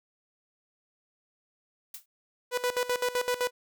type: noise with exponential decay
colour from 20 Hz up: blue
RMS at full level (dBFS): -36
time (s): 1.94-2.06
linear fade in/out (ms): 5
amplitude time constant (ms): 26
type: tone with tremolo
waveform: sawtooth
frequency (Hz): 493.9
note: B4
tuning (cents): 0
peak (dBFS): -21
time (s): 2.51-3.51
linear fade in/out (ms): 50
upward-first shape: square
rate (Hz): 7.8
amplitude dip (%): 80
effects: none